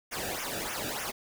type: noise with flanger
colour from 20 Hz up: pink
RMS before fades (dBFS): -35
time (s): 0.11-1.12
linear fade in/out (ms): 20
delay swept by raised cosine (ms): 0.23 to 0.97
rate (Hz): 3.3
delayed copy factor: -0.85
effects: none